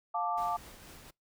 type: chord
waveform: sine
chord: D minor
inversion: first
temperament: just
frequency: 704.8 / 881 / 1174.7 Hz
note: F5 / A5 / D6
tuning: +16 / +2 / 0 cents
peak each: -34 dBFS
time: 0.14-0.57 s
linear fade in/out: 10 ms
type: noise with tremolo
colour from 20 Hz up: pink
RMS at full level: -50 dBFS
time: 0.37-1.11 s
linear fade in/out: 10 ms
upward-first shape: triangle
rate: 4.2 Hz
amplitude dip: 35%
effects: noise-tail reverb RT60 0.2 s tail -25 dB re dry